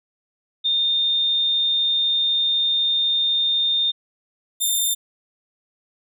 sine / 10% pulse tone pair in turn, 3636 / 3611 Hz, A#7 / A7, -44 / +44 cents, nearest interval unison, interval 12 cents, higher first, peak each -17 / -11 dBFS, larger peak second, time 0.64-3.92 / 4.6-4.95 s, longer first, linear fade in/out 20 ms, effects none

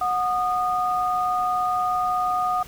sine tone pair together, 731 / 1229.4 Hz, F#5 / D#6, -21 / -21 cents, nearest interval major sixth, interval 900 cents, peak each -23 dBFS, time 0.01-2.63 s, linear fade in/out 5 ms, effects pink hiss -44 dBFS RMS until 2.67 s

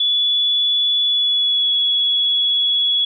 sine tone with pitch glide, 3428 to 3371 Hz, A7 to G#7, -46 to +25 cents, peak -14 dBFS, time 0-3.05 s, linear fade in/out 5 ms, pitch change -29 cents, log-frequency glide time 1.05-1.72 s, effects none

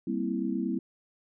sine chord, C dominant seventh, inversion second, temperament equal, 196 / 233.1 / 261.6 / 329.6 Hz, G3 / Bb3 / C4 / E4, 0 / 0 / 0 / 0 cents, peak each -33 dBFS, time 0.07-0.79 s, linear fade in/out 5 ms, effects none

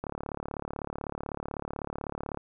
click train, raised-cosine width 1 ms, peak -20 dBFS, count 85, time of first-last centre 0.04-2.373 s, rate 36 Hz, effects none

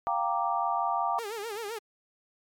sine chord, G minor seventh, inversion third, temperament equal, 698.5 / 784 / 932.3 / 1174.7 Hz, F5 / G5 / Bb5 / D6, 0 / 0 / 0 / 0 cents, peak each -31 dBFS, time 0.07-1.19 s, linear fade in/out 0 ms
sawtooth tone with vibrato, 433.2 Hz, A4, 27 cents flat, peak -30 dBFS, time 1.18-1.79 s, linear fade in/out 10 ms, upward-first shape sine, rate 7.7 Hz, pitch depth 140 cents each way
effects MP3 96 kbps

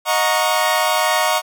sawtooth chord, D# minor seventh, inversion none, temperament equal with one note detuned, 622.3 / 725.2 / 932.3 / 1108.7 Hz, D#5 / F#5 / A#5 / C#6, 0 / -35 / 0 / 0 cents, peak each -17 dBFS, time 0.05-1.42 s, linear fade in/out 50 ms, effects none

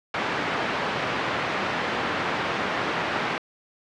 white band-pass noise, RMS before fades -27 dBFS, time 0.14-3.38 s, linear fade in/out 2 ms, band 130 to 1800 Hz, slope 12 dB/octave, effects low-pass 5000 Hz 12 dB/octave

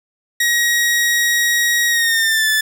sawtooth tone with pitch glide, 1895 to 1747.8 Hz, A#6 to A6, +28 to -12 cents, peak -10 dBFS, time 0.4-2.61 s, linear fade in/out 5 ms, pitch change -140 cents, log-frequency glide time 1.88-2.49 s, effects none

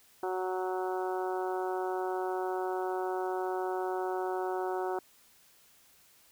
harmonic tone, 185.3 Hz, F#3, 3 cents sharp, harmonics 2 / 3 / 4 / 5 / 6 / 7 / 8, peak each -33 / -42 / -36 / -40 / -47 / -45 / -47 dBFS, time 0.23-4.99 s, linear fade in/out 2 ms, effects white hiss -62 dBFS RMS until 6.31 s

